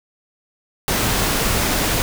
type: noise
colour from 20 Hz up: pink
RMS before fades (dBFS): -19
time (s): 0.88-2.02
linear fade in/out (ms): 0
effects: none